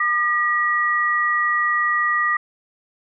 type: tone pair together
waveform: sine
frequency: 1208 / 1917.6 Hz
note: D6 / A#6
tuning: +48 / +48 cents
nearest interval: minor sixth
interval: 800 cents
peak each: -20 / -19 dBFS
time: 0-2.37 s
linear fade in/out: 5 ms
effects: none